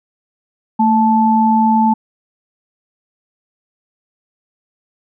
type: tone pair together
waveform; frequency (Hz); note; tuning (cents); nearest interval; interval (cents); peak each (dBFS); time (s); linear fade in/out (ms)
sine; 223.7 / 874; A3 / A5; +29 / -12; 2 octaves; 2359; -12; 0.79-1.94; 10
effects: none